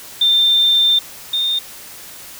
sine tone pair in turn, 3588 / 3642 Hz, A7 / A#7, +33 / -41 cents, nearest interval unison, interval 26 cents, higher second, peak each -10 / -15 dBFS, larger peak first, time 0.21-0.99 / 1.33-1.59 s, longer first, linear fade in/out 5 ms, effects white hiss -36 dBFS RMS until 2.39 s

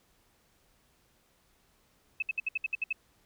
sine tone bursts, 2596 Hz, E7, 27 cents flat, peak -27 dBFS, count 9, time 2.2-2.928 s, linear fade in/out 5 ms, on 24 ms, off 64 ms, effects pink hiss -68 dBFS RMS until 3.25 s

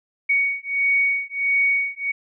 sine beating tone pair, 2236 / 2237.5 Hz, C#7 / C#7, +14 / +16 cents, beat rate 1.5 Hz, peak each -21 dBFS, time 0.29-2.12 s, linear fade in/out 10 ms, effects none

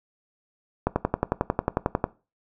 click train, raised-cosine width 1 ms, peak -7 dBFS, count 14, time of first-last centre 0.87-2.041 s, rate 11.1 Hz, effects noise-tail reverb RT60 0.3 s tail -19 dB re dry

